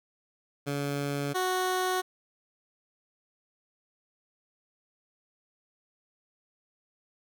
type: tone pair in turn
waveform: 15% pulse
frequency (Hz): 142.3 / 369.3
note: C#3 / F#4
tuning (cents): +46 / -3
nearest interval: octave + perfect fourth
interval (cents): 1651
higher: second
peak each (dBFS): -23 / -20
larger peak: second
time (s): 0.66-1.34 / 1.34-2.02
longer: neither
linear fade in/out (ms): 20
effects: none